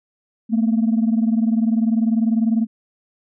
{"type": "tone pair together", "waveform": "sine", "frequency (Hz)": [220.9, 241], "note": ["A3", "B3"], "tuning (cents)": [7, -42], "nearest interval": "major second", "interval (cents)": 151, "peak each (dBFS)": [-15, -19], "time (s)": [0.49, 2.67], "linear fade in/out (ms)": 50, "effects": ["tanh soft clip ceiling -10 dBFS"]}